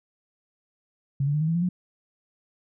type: tone with pitch steps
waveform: sine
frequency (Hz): 138.2 / 144.4 / 150.88 / 157.65 / 164.73 / 172.12 / 179.85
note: C#3 / D3 / D3 / D#3 / E3 / F3 / F#3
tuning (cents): -5 / -29 / +47 / +23 / -1 / -25 / -49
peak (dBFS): -21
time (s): 1.2-1.69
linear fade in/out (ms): 5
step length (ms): 70
effects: none